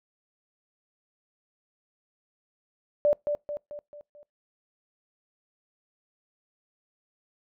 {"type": "tone with echo", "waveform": "sine", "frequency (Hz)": 587.3, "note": "D5", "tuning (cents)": 0, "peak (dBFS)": -18, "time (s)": [3.05, 3.13], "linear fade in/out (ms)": 0, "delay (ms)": 220, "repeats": 5, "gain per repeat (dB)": -6, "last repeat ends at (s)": 4.23, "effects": ["noise-tail reverb RT60 0.2 s tail -26 dB re dry"]}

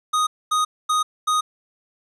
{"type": "tone bursts", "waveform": "square", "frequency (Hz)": 1244.5, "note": "D#6", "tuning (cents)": 0, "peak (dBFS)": -18, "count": 4, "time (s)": [0.13, 1.41], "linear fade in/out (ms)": 10, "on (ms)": 140, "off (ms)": 240, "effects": ["resampled to 24000 Hz", "9-bit"]}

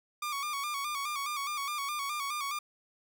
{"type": "tone with vibrato", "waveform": "sawtooth", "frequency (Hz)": 1157, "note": "D6", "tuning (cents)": -26, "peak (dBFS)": -29, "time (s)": [0.22, 2.59], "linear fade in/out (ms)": 5, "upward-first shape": "square", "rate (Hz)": 4.8, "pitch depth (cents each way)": 63, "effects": []}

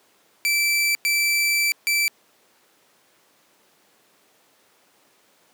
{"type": "tone bursts at uneven times", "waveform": "sawtooth", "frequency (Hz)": 2329, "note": "D7", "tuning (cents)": -15, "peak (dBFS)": -15, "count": 3, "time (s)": [[0.45, 0.95], [1.05, 1.72], [1.87, 2.08]], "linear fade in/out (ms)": 0, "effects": ["pink hiss -59 dBFS RMS until 5.53 s", "high-pass 300 Hz 12 dB/octave"]}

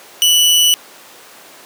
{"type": "tone with amplitude modulation", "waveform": "sawtooth", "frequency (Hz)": 2960, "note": "F#7", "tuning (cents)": 0, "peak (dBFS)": -4, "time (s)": [0.22, 0.74], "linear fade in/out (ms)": 0, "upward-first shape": "sine", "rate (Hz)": 164, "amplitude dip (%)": 35, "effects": ["pink hiss -39 dBFS RMS until 1.65 s", "high-pass 400 Hz 12 dB/octave"]}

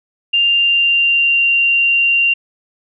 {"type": "tone with pitch glide", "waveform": "sine", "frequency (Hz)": [2794, 2770], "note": ["F7", "F7"], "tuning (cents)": [0, -15], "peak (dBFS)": -10, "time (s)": [0.33, 2.34], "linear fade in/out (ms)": 10, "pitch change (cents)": -15, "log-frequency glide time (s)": [0.44, 1.45], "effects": []}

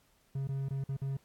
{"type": "tone with dropouts", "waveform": "triangle", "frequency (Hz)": 136.3, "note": "C#3", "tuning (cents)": -29, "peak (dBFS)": -30, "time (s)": [0.35, 1.17], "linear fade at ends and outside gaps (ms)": 5, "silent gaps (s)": [[0.474, 0.488], [0.687, 0.706], [0.84, 0.889], [0.968, 1.016]], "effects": ["pink hiss -69 dBFS RMS until 1.24 s", "AAC 64 kbps"]}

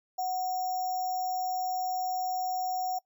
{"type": "tone with sample-and-hold", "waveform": "sine", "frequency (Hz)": 740, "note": "F#5", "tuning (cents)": 0, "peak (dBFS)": -28, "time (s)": [0.18, 2.99], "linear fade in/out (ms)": 10, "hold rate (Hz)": 6300, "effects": ["noise-tail reverb RT60 0.1 s tail -22 dB re dry"]}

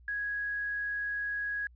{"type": "tone with quantisation", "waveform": "sine", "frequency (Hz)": 1661.2, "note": "G#6", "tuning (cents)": 0, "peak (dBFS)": -31, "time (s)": [0.08, 1.67], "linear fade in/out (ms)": 2, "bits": 10, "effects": ["added 60 Hz sine -54 dBFS peak until 1.75 s", "resampled to 11025 Hz"]}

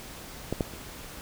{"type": "clicks", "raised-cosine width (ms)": 2, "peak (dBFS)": [-14, -12, -28], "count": 3, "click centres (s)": [0.526, 0.608, 0.737], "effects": ["pink hiss -43 dBFS RMS until 1.21 s"]}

